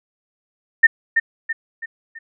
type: tone with echo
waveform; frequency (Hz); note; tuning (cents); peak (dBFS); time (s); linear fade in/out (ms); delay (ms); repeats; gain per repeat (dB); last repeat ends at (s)
sine; 1816; A#6; -46; -5; 0.83-0.87; 10; 330; 4; -7; 2.19
effects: none